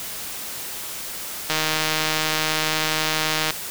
click train, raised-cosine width 0.2 ms, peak -4 dBFS, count 314, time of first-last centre 1.5-3.506 s, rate 156 Hz, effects white hiss -32 dBFS RMS until 3.7 s

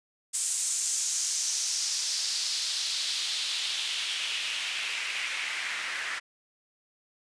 white noise with band-pass filter sweep, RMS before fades -31 dBFS, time 0.33-6.2 s, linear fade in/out 20 ms, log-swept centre 8100 to 1800 Hz, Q 2.4, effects resampled to 22050 Hz

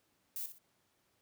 violet noise with echo, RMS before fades -40 dBFS, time 0.36-0.46 s, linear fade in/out 2 ms, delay 62 ms, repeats 2, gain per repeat -10 dB, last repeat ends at 0.584 s, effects pink hiss -75 dBFS RMS until 1.21 s + high-pass 100 Hz 12 dB/octave

